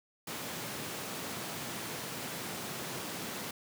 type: high-pass noise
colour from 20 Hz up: pink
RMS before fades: -40 dBFS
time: 0.27-3.51 s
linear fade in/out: 5 ms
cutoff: 120 Hz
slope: 24 dB/octave
effects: none